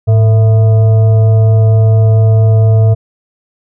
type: tone with frequency modulation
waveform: sine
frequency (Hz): 107.9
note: A2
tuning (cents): -33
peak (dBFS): -4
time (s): 0.07-2.95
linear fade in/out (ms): 20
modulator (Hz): 559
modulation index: 0.33
effects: none